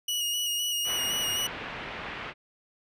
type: tone with vibrato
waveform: sawtooth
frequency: 2900 Hz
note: F#7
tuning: 35 cents flat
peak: -24 dBFS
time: 0.08-1.47 s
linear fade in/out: 5 ms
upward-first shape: square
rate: 3.9 Hz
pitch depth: 22 cents each way
type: low-pass noise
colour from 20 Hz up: white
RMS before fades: -38 dBFS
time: 0.84-2.34 s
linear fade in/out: 50 ms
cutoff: 2700 Hz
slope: 24 dB/octave
effects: none